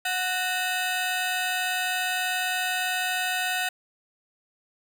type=ring-modulated tone; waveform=20% pulse; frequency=1108.7 Hz; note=C#6; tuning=in tune; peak=-17 dBFS; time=0.05-3.69 s; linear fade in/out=5 ms; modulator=376 Hz; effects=none